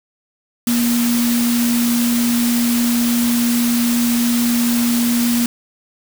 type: tone in noise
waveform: sine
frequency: 238 Hz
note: A#3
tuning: 36 cents sharp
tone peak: -14 dBFS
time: 0.67-5.46 s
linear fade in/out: 2 ms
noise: white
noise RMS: -23 dBFS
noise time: 0.67-5.46 s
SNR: +6 dB
effects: none